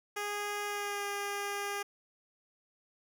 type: tone with pitch glide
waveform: 10% pulse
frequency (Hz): 411.9 to 404.6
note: G#4 to G#4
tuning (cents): -14 to -45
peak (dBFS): -26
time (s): 0.16-1.83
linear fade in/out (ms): 10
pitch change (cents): -31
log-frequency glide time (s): 0.66-1.06
effects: none